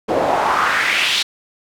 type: noise with band-pass filter sweep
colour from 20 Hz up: pink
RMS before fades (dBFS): -17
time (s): 0.08-1.23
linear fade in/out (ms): 10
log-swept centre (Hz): 490 to 3800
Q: 2.8
effects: none